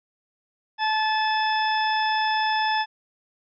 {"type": "harmonic tone", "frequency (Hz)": 868, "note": "A5", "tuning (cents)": -24, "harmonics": [1, 2, 3, 4, 6], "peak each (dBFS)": [-22, -27, -34, -32, -33], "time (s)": [0.78, 2.86], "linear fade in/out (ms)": 50, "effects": []}